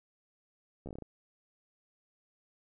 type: slowing click train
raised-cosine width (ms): 2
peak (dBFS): -30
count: 8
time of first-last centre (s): 0.86-1.023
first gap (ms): 13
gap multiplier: 1.19
effects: none